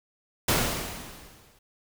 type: noise with exponential decay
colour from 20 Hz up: pink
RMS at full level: -21 dBFS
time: 0.48-1.59 s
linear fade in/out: 5 ms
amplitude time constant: 240 ms
effects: none